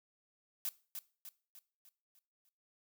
blue noise with echo, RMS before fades -37 dBFS, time 0.65-0.69 s, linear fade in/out 0 ms, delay 300 ms, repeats 6, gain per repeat -6 dB, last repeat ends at 2.49 s, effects noise-tail reverb RT60 0.4 s tail -20 dB re dry

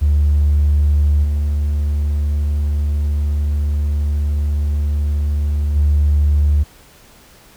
triangle tone with level steps, 73.42 Hz, D2, in tune, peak -7 / -12 / -7 dBFS, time 0.01-6.64 s, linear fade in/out 20 ms, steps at 1.23 / 5.75 s, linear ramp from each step 20 ms, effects tanh soft clip ceiling -7 dBFS + pink hiss -46 dBFS RMS until 7.56 s

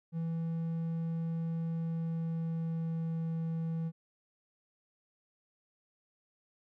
triangle tone with pitch glide, 164.81 to 163.58 Hz, E3 to E3, 0 to -13 cents, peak -30 dBFS, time 0.12-3.92 s, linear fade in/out 50 ms, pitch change -13 cents, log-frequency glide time 1.71-3.18 s, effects none

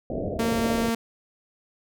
white low-pass noise, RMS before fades -30 dBFS, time 0.1-0.9 s, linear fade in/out 2 ms, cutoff 690 Hz, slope 96 dB/octave
sawtooth tone, 229.3 Hz, A#3, 28 cents flat, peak -19 dBFS, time 0.39-0.95 s, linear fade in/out 5 ms
effects none

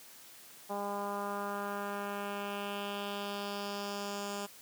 10% pulse tone with low-pass filter sweep, 202.2 Hz, G#3, 46 cents flat, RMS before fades -38 dBFS, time 0.69-4.47 s, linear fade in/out 20 ms, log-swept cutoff 880 to 7900 Hz, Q 2, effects white hiss -54 dBFS RMS until 4.61 s + high-pass 100 Hz 12 dB/octave

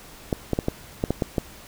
clicks, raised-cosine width 2 ms, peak -8 dBFS, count 8, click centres 0.328 / 0.533 / 0.589 / 0.684 / 1.039 / 1.106 / 1.222 / 1.382 s, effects pink hiss -45 dBFS RMS until 1.67 s

